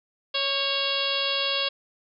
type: harmonic tone with a mistuned harmonic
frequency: 554.4 Hz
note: C#5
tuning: in tune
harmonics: 1 / 2 / 3 / 4 / 5 / 6 / 7 / 8 / 9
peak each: -32 / -34 / -37 / -39 / -30 / -28 / -32 / -32 / -37 dBFS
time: 0.34-1.69 s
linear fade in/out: 10 ms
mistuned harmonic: 3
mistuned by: -45 cents
effects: none